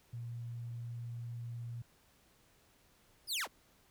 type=tone; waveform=sine; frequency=118.4 Hz; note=A#2; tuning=27 cents sharp; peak=-40 dBFS; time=0.13-1.82 s; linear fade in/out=5 ms
type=linear sweep; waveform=sawtooth; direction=down; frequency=5274 to 82.2 Hz; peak=-31 dBFS; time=3.27-3.48 s; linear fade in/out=50 ms
effects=pink hiss -68 dBFS RMS until 3.9 s